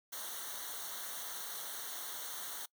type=noise with comb filter; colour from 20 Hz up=white; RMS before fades=-43 dBFS; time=0.12-2.66 s; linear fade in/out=10 ms; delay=0.4 ms; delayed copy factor=-0.9; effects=noise-tail reverb RT60 0.1 s tail -23 dB re dry